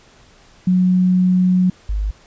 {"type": "tone pair in turn", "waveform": "sine", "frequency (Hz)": [183, 51.25], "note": ["F#3", "G#1"], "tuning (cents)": [-19, -22], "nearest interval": "octave + minor seventh", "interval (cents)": 2203, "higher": "first", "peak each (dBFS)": [-11, -17], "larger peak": "first", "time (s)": [[0.67, 1.7], [1.89, 2.11]], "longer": "first", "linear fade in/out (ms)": 5, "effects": ["pink hiss -49 dBFS RMS until 2.26 s", "resampled to 16000 Hz"]}